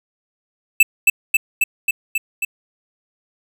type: tone with echo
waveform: square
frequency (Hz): 2637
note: E7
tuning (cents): 0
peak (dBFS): -7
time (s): 0.8-0.83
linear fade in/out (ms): 5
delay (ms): 270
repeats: 6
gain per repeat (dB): -2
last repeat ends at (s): 2.45
effects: none